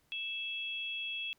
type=tone pair together; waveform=sine; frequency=2637 / 3322 Hz; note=E7 / G#7; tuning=0 / 0 cents; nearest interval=major third; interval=400 cents; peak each=-38 / -39 dBFS; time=0.12-1.33 s; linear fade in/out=0 ms; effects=pink hiss -72 dBFS RMS until 1.38 s